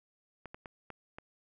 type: clicks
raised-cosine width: 0.5 ms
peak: -29 dBFS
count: 5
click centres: 0.457 / 0.545 / 0.658 / 0.903 / 1.185 s
effects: none